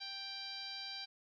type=tone with low-pass filter; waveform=10% pulse; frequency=786 Hz; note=G5; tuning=4 cents sharp; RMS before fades=-45 dBFS; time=0-1.06 s; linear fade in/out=20 ms; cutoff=4500 Hz; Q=6.4; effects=none